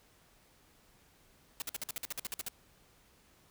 white noise bursts, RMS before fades -38 dBFS, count 13, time 1.6-2.484 s, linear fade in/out 0 ms, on 20 ms, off 52 ms, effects pink hiss -65 dBFS RMS until 3.5 s

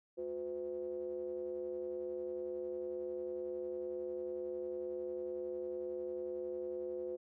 triangle ring-modulated tone, 73.42 Hz, D2, in tune, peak -33 dBFS, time 0.17-7.17 s, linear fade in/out 20 ms, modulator 435 Hz, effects none

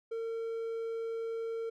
triangle tone, 455.2 Hz, A#4, 41 cents flat, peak -32 dBFS, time 0.11-1.7 s, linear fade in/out 10 ms, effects none

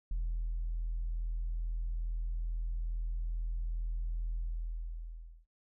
sine tone with ADSR envelope, 41.17 Hz, E1, 1 cent flat, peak -29 dBFS, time 0.11-5.46 s, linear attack 3 ms, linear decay 420 ms, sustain -2 dB, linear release 1100 ms, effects noise-tail reverb RT60 0.2 s tail -25 dB re dry + tanh soft clip ceiling -29 dBFS

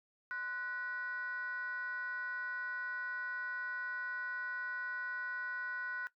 sine tone with frequency modulation, 1480 Hz, F#6, in tune, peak -36 dBFS, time 0.31-6.07 s, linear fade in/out 0 ms, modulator 448 Hz, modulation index 0.48, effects noise-tail reverb RT60 0.1 s tail -17 dB re dry + tanh soft clip ceiling -32 dBFS

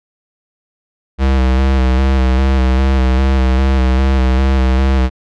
square tone with vibrato, 65.41 Hz, C2, in tune, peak -10 dBFS, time 1.18-5.1 s, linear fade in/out 50 ms, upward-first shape square, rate 2.5 Hz, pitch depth 32 cents each way, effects low-pass 4000 Hz 12 dB/octave

